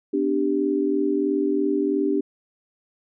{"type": "chord", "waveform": "sine", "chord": "G major", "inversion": "first", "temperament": "equal with one note detuned", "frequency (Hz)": [250.7, 293.7, 392], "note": ["B3", "D4", "G4"], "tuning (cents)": [26, 0, 0], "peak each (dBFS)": [-28, -22, -23], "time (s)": [0.13, 2.21], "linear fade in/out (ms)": 10, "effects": []}